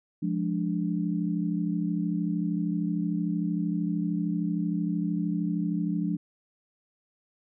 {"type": "chord", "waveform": "sine", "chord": "D diminished", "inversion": "first", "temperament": "equal", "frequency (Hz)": [174.61, 207.7, 293.7], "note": ["F3", "Ab3", "D4"], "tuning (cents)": [0, 0, 0], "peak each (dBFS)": [-28, -31, -31], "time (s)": [0.22, 6.17], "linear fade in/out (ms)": 10, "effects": []}